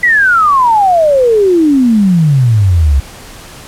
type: exponential sweep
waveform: sine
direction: down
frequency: 2000 to 65.41 Hz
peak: -5 dBFS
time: 0.03-3 s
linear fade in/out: 5 ms
effects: pink hiss -32 dBFS RMS until 3.67 s + low-pass 12000 Hz 12 dB/octave